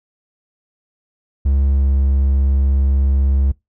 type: tone with pitch glide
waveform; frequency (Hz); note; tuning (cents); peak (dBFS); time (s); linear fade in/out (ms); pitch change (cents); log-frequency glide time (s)
triangle; 68.8 to 68.13; C#2 to C#2; -12 to -29; -10; 1.45-3.52; 10; -17; 1.75-1.85
effects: noise-tail reverb RT60 0.2 s tail -24 dB re dry